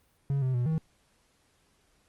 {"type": "tone with pitch steps", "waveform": "triangle", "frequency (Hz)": [139, 129.7, 122.2, 159.4], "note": ["C#3", "C3", "B2", "D#3"], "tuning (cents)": [5, -15, -18, 42], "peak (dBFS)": -23, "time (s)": [0.3, 0.78], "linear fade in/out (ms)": 0, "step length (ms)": 120, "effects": ["pink hiss -68 dBFS RMS until 2.08 s", "Opus 32 kbps"]}